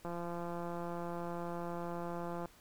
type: click train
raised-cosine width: 1 ms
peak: -28 dBFS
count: 415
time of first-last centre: 0.05-2.457 s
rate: 172 Hz
effects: pink hiss -62 dBFS RMS until 2.6 s